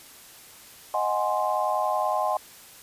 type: chord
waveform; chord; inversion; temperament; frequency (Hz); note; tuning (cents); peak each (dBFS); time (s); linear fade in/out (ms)
sine; Ab dominant seventh; second; equal; 622.3 / 740 / 830.6 / 1046.5; Eb5 / Gb5 / Ab5 / C6; 0 / 0 / 0 / 0; -28; 0.94-2.37; 2
effects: white hiss -48 dBFS RMS until 2.82 s + resampled to 32000 Hz